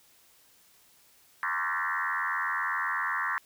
sine tone with frequency modulation, 1448 Hz, F#6, 38 cents flat, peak -27 dBFS, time 1.43-3.38 s, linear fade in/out 0 ms, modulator 87.7 Hz, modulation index 5.2, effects white hiss -61 dBFS RMS until 3.45 s

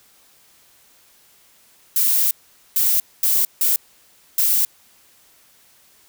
violet noise bursts at uneven times, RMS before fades -17 dBFS, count 5, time 1.96-2.31 / 2.76-3 / 3.23-3.45 / 3.61-3.76 / 4.38-4.65 s, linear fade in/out 2 ms, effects white hiss -54 dBFS RMS until 6.08 s

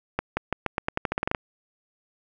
accelerating click train, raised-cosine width 0.5 ms, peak -9 dBFS, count 14, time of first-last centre 0.19-1.348 s, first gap 180 ms, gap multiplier 0.87, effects none

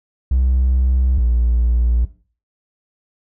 triangle tone pair in turn, 63.9 / 59.01 Hz, C2 / A#1, -40 / +22 cents, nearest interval minor second, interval 138 cents, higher first, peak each -10 dBFS, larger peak neither, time 0.31-1.18 / 1.18-2.05 s, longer neither, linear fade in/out 5 ms, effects noise-tail reverb RT60 0.4 s tail -17 dB re dry + tanh soft clip ceiling -7 dBFS

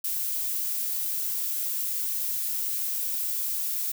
violet noise, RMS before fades -29 dBFS, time 0.04-3.92 s, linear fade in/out 5 ms, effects none

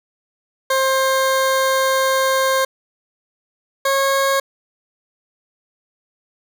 20% pulse tone pair in turn, 530 / 545.2 Hz, C5 / C#5, +22 / -29 cents, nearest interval unison, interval 49 cents, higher second, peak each -10 dBFS, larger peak neither, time 0.7-2.65 / 3.85-4.4 s, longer first, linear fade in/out 5 ms, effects none

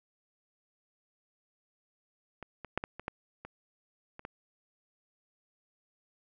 clicks, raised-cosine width 0.5 ms, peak -27 / -27 / -14 / -20 / -27 / -19 / -28 / -30 / -24 dBFS, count 9, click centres 2.427 / 2.647 / 2.776 / 2.839 / 2.996 / 3.081 / 3.45 / 4.194 / 4.251 s, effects none

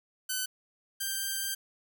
5% pulse tone pair in turn, 1512 / 1576.2 Hz, F#6 / G6, +37 / +9 cents, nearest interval minor second, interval 72 cents, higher second, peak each -19 / -20 dBFS, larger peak first, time 0.29-0.46 / 1-1.55 s, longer second, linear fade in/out 10 ms, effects none

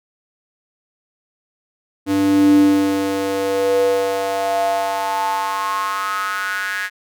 square tone with high-pass filter sweep, 97.7 Hz, G2, 5 cents flat, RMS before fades -18 dBFS, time 2.06-6.9 s, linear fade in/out 50 ms, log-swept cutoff 240 to 1700 Hz, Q 6.9, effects none

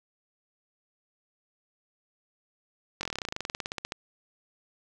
slowing click train, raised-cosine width 0.2 ms, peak -15 dBFS, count 23, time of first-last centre 3.01-3.921 s, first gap 21 ms, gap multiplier 1.06, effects none

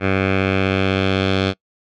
10% pulse tone with low-pass filter sweep, 95.9 Hz, G2, 37 cents flat, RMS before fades -18 dBFS, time 0-1.54 s, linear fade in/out 50 ms, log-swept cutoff 2200 to 3700 Hz, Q 2.4, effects noise-tail reverb RT60 0.1 s tail -23 dB re dry

